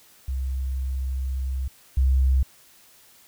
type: tone pair in turn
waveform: sine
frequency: 65.7 / 65.7 Hz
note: C2 / C2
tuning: +8 / +8 cents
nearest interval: unison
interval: 0 cents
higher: neither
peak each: -24 / -16 dBFS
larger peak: second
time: 0.28-1.68 / 1.97-2.43 s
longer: first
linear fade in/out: 5 ms
effects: white hiss -54 dBFS RMS until 3.27 s